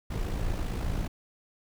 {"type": "noise with amplitude modulation", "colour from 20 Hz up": "brown", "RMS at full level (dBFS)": -28, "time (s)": [0.1, 1.08], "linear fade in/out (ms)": 10, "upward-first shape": "sine", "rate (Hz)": 55.2, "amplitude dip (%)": 50, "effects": []}